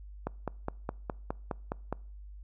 click train, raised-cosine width 1 ms, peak -18 dBFS, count 9, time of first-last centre 0.27-1.926 s, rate 4.83 Hz, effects noise-tail reverb RT60 0.5 s tail -25 dB re dry + added 50 Hz sine -44 dBFS peak until 2.43 s

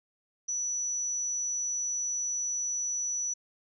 sine tone, 5920 Hz, F#8, in tune, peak -29 dBFS, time 0.48-3.34 s, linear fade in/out 10 ms, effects none

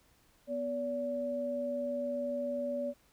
sine tone pair together, 246.9 / 573.2 Hz, B3 / D5, 0 / -42 cents, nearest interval octave + minor third, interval 1458 cents, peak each -38 / -33 dBFS, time 0.47-2.94 s, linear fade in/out 50 ms, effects pink hiss -67 dBFS RMS until 3.12 s

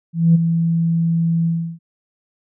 sine tone with ADSR envelope, 166.3 Hz, E3, 16 cents sharp, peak -6 dBFS, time 0.13-1.79 s, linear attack 220 ms, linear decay 17 ms, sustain -8 dB, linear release 330 ms, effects tanh soft clip ceiling -3 dBFS

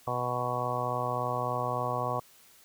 harmonic tone, 123.47 Hz, B2, in tune, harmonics 1 / 2 / 3 / 4 / 5 / 6 / 7 / 8 / 9, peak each -36 / -43 / -43 / -37 / -36 / -36 / -40 / -37 / -34 dBFS, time 0.07-2.2 s, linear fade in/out 5 ms, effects white hiss -58 dBFS RMS until 2.64 s

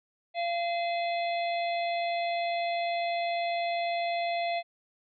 harmonic tone with a mistuned harmonic, 687 Hz, F5, 29 cents flat, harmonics 1 / 3 / 4 / 5 / 6, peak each -28 / -38 / -40 / -42 / -44 dBFS, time 0.34-4.63 s, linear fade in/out 50 ms, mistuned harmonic 4, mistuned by -130 cents, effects none

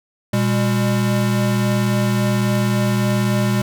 square tone pair together, 120.3 / 201.7 Hz, B2 / G3, -45 / +50 cents, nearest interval major sixth, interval 895 cents, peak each -19 dBFS, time 0.33-3.62 s, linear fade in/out 5 ms, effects none

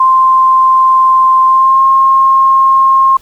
sine tone with pitch glide, 1046.5 to 1069.1 Hz, C6 to C6, 0 to +37 cents, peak -4 dBFS, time 0-3.17 s, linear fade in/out 5 ms, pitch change +37 cents, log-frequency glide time 1.47-1.83 s, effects pink hiss -43 dBFS RMS until 3.21 s

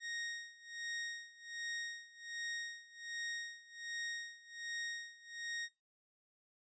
sawtooth tone with tremolo, 1867 Hz, A#6, 2 cents sharp, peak -36 dBFS, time 0-5.69 s, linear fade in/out 50 ms, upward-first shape sine, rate 1.3 Hz, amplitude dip 90%, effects noise-tail reverb RT60 0.2 s tail -18 dB re dry + resampled to 16000 Hz

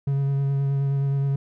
triangle tone with vibrato, 138.59 Hz, C#3, in tune, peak -18 dBFS, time 0.07-1.36 s, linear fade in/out 5 ms, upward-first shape sine, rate 9.5 Hz, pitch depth 15 cents each way, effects none

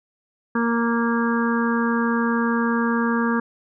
harmonic tone, 233.1 Hz, A#3, in tune, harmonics 1 / 2 / 4 / 5 / 6 / 7, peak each -20 / -27 / -29 / -28 / -32 / -28 dBFS, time 0.55-3.4 s, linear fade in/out 5 ms, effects none

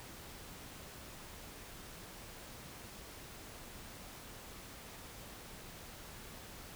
silence, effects pink hiss -51 dBFS RMS until 6.75 s

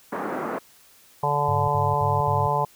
pink band-pass noise, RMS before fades -29 dBFS, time 0.12-0.59 s, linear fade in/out 10 ms, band 220 to 1500 Hz, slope 24 dB/octave
harmonic tone, 145.3 Hz, D3, 18 cents flat, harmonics 1 / 3 / 4 / 5 / 6 / 7, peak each -28 / -30 / -29 / -29 / -24 / -26 dBFS, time 1.23-2.65 s, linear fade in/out 5 ms
sine tone bursts, 103.83 Hz, G#2, in tune, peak -25 dBFS, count 4, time 1.48-2.472 s, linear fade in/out 5 ms, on 200 ms, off 64 ms
effects white hiss -54 dBFS RMS until 2.75 s

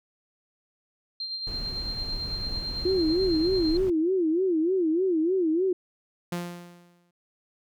sine tone with tremolo, 4172 Hz, C8, 6 cents flat, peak -29 dBFS, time 1.2-3.77 s, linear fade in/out 2 ms, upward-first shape sine, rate 9 Hz, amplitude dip 45%
brown noise, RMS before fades -35 dBFS, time 1.47-3.9 s, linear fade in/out 2 ms
sine tone with vibrato, 345.9 Hz, F4, 17 cents flat, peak -21 dBFS, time 2.85-5.73 s, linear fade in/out 5 ms, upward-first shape sine, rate 3.3 Hz, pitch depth 180 cents each way
sawtooth tone with exponential decay, 174.61 Hz, F3, in tune, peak -23 dBFS, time 6.32-7.11 s, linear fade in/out 5 ms, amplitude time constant 170 ms
effects none

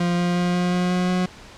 40% pulse tone with pitch steps, 174.61 / 175.82 / 177.05 / 178.28 / 179.52 / 180.77 / 182.02 Hz, F3 / F3 / F3 / F3 / F3 / F#3 / F#3, 0 / +12 / +24 / +36 / +48 / -40 / -28 cents, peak -18 dBFS, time 0-1.26 s, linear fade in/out 5 ms, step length 180 ms, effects pink hiss -43 dBFS RMS until 1.57 s + low-pass 6000 Hz 12 dB/octave

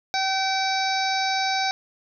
harmonic tone, 768 Hz, G5, 36 cents flat, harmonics 1 / 2 / 3 / 5 / 6 / 7 / 8, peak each -24 / -30 / -30 / -30 / -32 / -32 / -38 dBFS, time 0.14-1.71 s, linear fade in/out 0 ms, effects none

